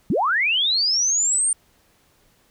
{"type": "linear sweep", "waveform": "sine", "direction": "up", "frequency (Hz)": [135, 9000], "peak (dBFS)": -17, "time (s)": [0.1, 1.53], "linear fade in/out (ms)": 2, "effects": ["pink hiss -60 dBFS RMS until 2.5 s"]}